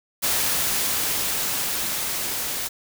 white noise with level ramp, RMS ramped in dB -22 to -28 dBFS, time 0.22-2.69 s, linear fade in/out 20 ms, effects none

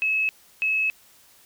sine tone pair in turn, 2584 / 2584 Hz, E7 / E7, -35 / -35 cents, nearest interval unison, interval 0 cents, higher neither, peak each -20 dBFS, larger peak neither, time 0.02-0.29 / 0.62-0.9 s, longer second, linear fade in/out 0 ms, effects white hiss -55 dBFS RMS until 1.45 s

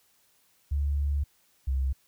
sine tone pair in turn, 71.5 / 66.35 Hz, D2 / C2, -46 / +25 cents, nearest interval minor second, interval 129 cents, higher first, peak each -24 dBFS, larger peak neither, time 0.71-1.24 / 1.67-1.93 s, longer first, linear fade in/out 10 ms, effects white hiss -66 dBFS RMS until 2.07 s

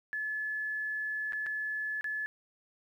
sine tone with dropouts, 1720 Hz, A6, 40 cents flat, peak -32 dBFS, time 0.13-2.26 s, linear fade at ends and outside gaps 0 ms, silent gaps 1.323-1.332 / 1.462-1.466 / 2.01-2.043 s, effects 11-bit

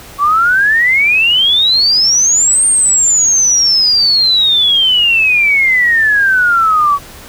sine exponential two-way sweep, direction up then down, 1121 to 8830 to 1121 Hz, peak -7 dBFS, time 0.18-6.99 s, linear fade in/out 50 ms, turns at 2.66 s, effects pink hiss -34 dBFS RMS until 7.28 s

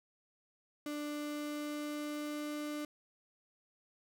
35% pulse tone with pitch glide, 295.4 to 297.6 Hz, D4 to D4, +10 to +23 cents, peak -36 dBFS, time 0.86-2.85 s, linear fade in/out 2 ms, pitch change +13 cents, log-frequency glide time 1.02-2.5 s, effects none

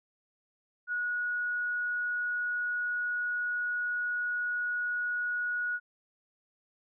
sine tone, 1457 Hz, F#6, 27 cents flat, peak -29 dBFS, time 0.87-5.8 s, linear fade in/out 50 ms, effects none

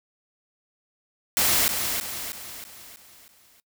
white noise with echo, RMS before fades -21 dBFS, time 1.37-1.68 s, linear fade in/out 0 ms, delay 320 ms, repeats 6, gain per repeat -6 dB, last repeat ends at 3.6 s, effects noise-tail reverb RT60 0.1 s tail -21 dB re dry

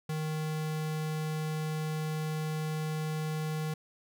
square tone, 155.56 Hz, D#3, in tune, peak -32 dBFS, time 0.09-3.74 s, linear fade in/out 5 ms, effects none

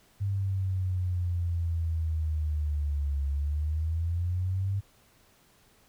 sine exponential two-way sweep, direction down then up, 100 to 69.5 to 100 Hz, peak -26 dBFS, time 0.2-4.81 s, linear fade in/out 20 ms, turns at 3.27 s, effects pink hiss -62 dBFS RMS until 5.88 s

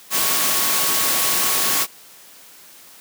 sine tone in noise, 1108.7 Hz, C#6, in tune, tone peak -30 dBFS, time 0.1-1.87 s, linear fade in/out 50 ms, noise white, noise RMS -19 dBFS, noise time 0.1-1.87 s, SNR -14 dB, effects white hiss -45 dBFS RMS until 3 s + high-pass 150 Hz 12 dB/octave

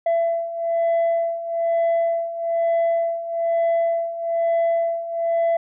sine beating tone pair, 670 / 671.1 Hz, E5 / E5, +28 / +31 cents, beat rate 1.1 Hz, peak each -22 / -18 dBFS, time 0.06-5.57 s, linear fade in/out 5 ms, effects tanh soft clip ceiling -15 dBFS

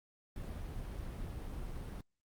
brown noise, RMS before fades -42 dBFS, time 0.36-2.01 s, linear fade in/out 2 ms, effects Opus 32 kbps

